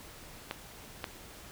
clicks, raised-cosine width 0.3 ms, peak -18 dBFS, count 2, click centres 0.511 / 1.042 s, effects pink hiss -50 dBFS RMS until 1.51 s

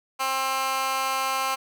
15% pulse tone with high-pass filter, 265.5 Hz, C4, 25 cents sharp, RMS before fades -26 dBFS, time 0.19-1.56 s, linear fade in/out 20 ms, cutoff 1100 Hz, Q 1.5, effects none

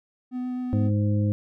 triangle tone with vibrato, 250.8 Hz, B3, 27 cents sharp, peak -25 dBFS, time 0.31-0.91 s, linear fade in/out 50 ms, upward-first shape triangle, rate 7.7 Hz, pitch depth 9 cents each way
harmonic tone, 103.83 Hz, G#2, in tune, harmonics 1 / 2 / 3 / 5, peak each -21 / -27 / -31 / -35 dBFS, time 0.73-1.32 s, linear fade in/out 0 ms
effects none

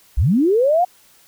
sine linear sweep, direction up, 42.12 to 740 Hz, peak -12 dBFS, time 0.17-0.85 s, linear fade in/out 10 ms, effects white hiss -52 dBFS RMS until 1.27 s

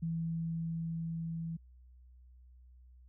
sine tone with level ramp, 164.81 Hz, E3, in tune, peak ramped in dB -32 to -36 dBFS, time 0.02-1.57 s, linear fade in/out 10 ms, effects added 62 Hz sine -55 dBFS peak until 3.08 s

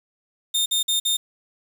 sawtooth tone bursts, 3639 Hz, A#7, 42 cents flat, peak -16 dBFS, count 4, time 0.54-1.17 s, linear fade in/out 10 ms, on 120 ms, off 50 ms, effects 7-bit

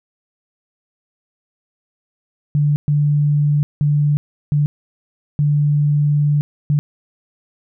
sine tone bursts at uneven times, 146.83 Hz, D3, in tune, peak -12 dBFS, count 6, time 2.55-2.76 / 2.88-3.63 / 3.81-4.17 / 4.52-4.66 / 5.39-6.41 / 6.7-6.79 s, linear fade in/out 0 ms, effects none

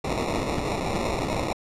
violet noise with sample-and-hold, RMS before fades -27 dBFS, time 0.04-1.53 s, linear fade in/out 5 ms, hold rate 1575 Hz, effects low-pass 8000 Hz 12 dB/octave

